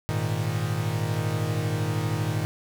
45% pulse chord, Ab suspended second, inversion none, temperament equal, 103.83 / 116.54 / 155.56 Hz, Ab2 / Bb2 / Eb3, 0 / 0 / 0 cents, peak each -29 dBFS, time 0.09-2.45 s, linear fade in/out 0 ms, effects none

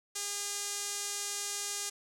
sawtooth tone with band-pass filter, 406.1 Hz, G#4, 39 cents flat, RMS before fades -37 dBFS, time 0.15-1.9 s, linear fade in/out 10 ms, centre 7400 Hz, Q 1.9, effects none

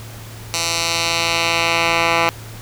10% pulse tone with band-pass filter sweep, 167.5 Hz, E3, 28 cents sharp, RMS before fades -18 dBFS, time 0.54-2.29 s, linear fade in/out 0 ms, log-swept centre 5700 to 1800 Hz, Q 1.1, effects added 111 Hz sine -34 dBFS peak until 2.61 s + pink hiss -38 dBFS RMS until 2.61 s

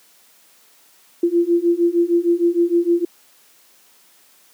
sine beating tone pair, 340 / 346.5 Hz, F4 / F4, -46 / -14 cents, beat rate 6.5 Hz, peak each -17 / -16 dBFS, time 1.23-3.05 s, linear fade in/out 5 ms, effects white hiss -53 dBFS RMS until 4.53 s + high-pass 200 Hz 12 dB/octave

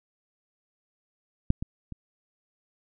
clicks, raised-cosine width 5 ms, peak -8 / -19 / -25 dBFS, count 3, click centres 1.504 / 1.625 / 1.923 s, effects none

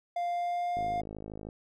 triangle tone with pitch glide, 698.5 to 705 Hz, F5 to F5, 0 to +16 cents, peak -27 dBFS, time 0.16-1.01 s, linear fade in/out 5 ms, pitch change +16 cents, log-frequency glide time 0.28-0.72 s
click train, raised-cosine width 2 ms, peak -28 dBFS, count 39, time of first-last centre 0.77-1.488 s, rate 52.9 Hz
effects none

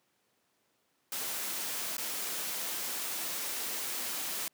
white noise with dropouts, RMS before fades -36 dBFS, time 1.12-4.48 s, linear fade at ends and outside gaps 1 ms, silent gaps 1.968-1.981 s, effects pink hiss -74 dBFS RMS until 4.53 s + high-pass 200 Hz 12 dB/octave

